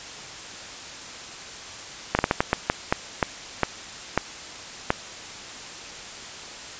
slowing click train, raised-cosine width 0.5 ms, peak -3 dBFS, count 12, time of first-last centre 2.15-4.904 s, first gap 39 ms, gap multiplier 1.34, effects white hiss -38 dBFS RMS until 6.79 s + resampled to 16000 Hz

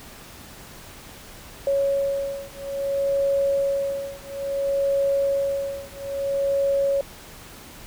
sine beating tone pair, 554.4 / 554.99 Hz, C#5 / C#5, 0 / +2 cents, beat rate 0.59 Hz, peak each -24 dBFS, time 1.67-7.01 s, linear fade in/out 2 ms, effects pink hiss -43 dBFS RMS until 7.86 s

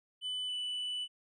triangle tone with pitch glide, 3000 to 2979 Hz, F#7 to F#7, +23 to +11 cents, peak -33 dBFS, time 0.21-1.08 s, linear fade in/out 50 ms, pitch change -12 cents, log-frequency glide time 0.47-0.54 s, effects resampled to 22050 Hz

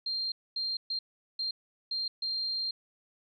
sine tone bursts at uneven times, 4186 Hz, C8, in tune, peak -30 dBFS, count 6, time 0.06-0.32 / 0.56-0.77 / 0.9-0.99 / 1.39-1.51 / 1.91-2.08 / 2.22-2.71 s, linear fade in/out 5 ms, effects none

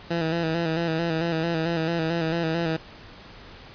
15% pulse tone with vibrato, 164.81 Hz, E3, in tune, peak -17 dBFS, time 0.1-2.77 s, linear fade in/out 10 ms, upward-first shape square, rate 4.5 Hz, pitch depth 45 cents each way, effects pink hiss -45 dBFS RMS until 3.74 s + resampled to 11025 Hz

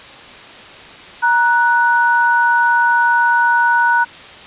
sine tone pair together, 941.9 / 1480 Hz, A#5 / F#6, +18 / 0 cents, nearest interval minor sixth, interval 782 cents, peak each -13 dBFS, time 1.22-4.05 s, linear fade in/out 20 ms, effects white hiss -36 dBFS RMS until 4.46 s + resampled to 8000 Hz

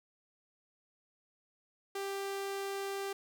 sawtooth tone, 394 Hz, G4, 9 cents sharp, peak -32 dBFS, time 1.95-3.13 s, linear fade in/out 5 ms, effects none

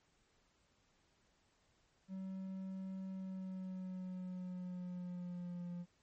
triangle tone with pitch glide, 190 to 175.24 Hz, F#3 to F3, +46 to +6 cents, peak -40 dBFS, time 2.08-5.86 s, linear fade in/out 50 ms, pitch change -140 cents, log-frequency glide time 3.09-5.69 s, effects pink hiss -75 dBFS RMS until 6.02 s + MP3 32 kbps

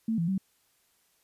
sine tone with pitch steps, 223.9 / 167.7 / 191.4 Hz, A3 / E3 / G3, +30 / +30 / -41 cents, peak -25 dBFS, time 0.08-0.38 s, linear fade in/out 5 ms, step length 100 ms, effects white hiss -69 dBFS RMS until 1.23 s + resampled to 32000 Hz

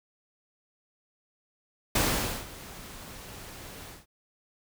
pink noise with ADSR envelope, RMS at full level -24 dBFS, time 1.95-4.06 s, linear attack 6 ms, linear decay 490 ms, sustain -20 dB, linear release 170 ms, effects none

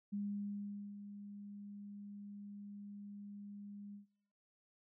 sine tone with ADSR envelope, 203.3 Hz, G#3, 37 cents flat, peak -37 dBFS, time 0.12-4.06 s, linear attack 16 ms, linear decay 810 ms, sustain -11 dB, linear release 120 ms, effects noise-tail reverb RT60 0.9 s tail -23 dB re dry

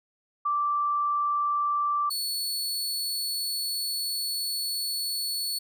sine / sawtooth tone pair in turn, 1170 / 4417 Hz, D6 / C#8, -7 / -7 cents, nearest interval octave + major seventh, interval 2300 cents, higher second, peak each -23 / -25 dBFS, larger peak first, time 0.45-2.1 / 2.1-5.59 s, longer second, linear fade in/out 10 ms, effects none

